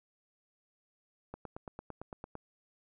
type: click train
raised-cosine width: 1 ms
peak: -28 dBFS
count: 10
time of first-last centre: 1.34-2.354 s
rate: 8.88 Hz
effects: none